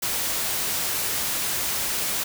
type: noise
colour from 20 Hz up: white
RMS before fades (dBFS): -26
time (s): 0.02-2.24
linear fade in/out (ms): 10
effects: none